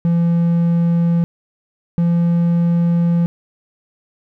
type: tone pair in turn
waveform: triangle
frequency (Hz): 169.8 / 170.78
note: F3 / F3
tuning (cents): -48 / -38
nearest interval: unison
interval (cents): 10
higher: second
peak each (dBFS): -10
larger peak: neither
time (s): 0.05-1.24 / 1.98-3.26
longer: second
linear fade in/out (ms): 0
effects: none